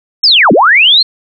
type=linear two-way sweep; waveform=sine; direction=down then up; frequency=5490 to 166.9 to 4321 Hz; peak=-3 dBFS; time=0.23-1.03 s; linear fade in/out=10 ms; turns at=0.52 s; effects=none